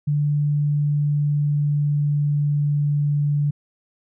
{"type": "tone with pitch glide", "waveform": "sine", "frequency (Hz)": [146.83, 145.73], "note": ["D3", "D3"], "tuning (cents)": [0, -13], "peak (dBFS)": -17, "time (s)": [0.07, 3.51], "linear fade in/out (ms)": 10, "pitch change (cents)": -13, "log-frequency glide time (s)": [0.35, 3.29], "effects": []}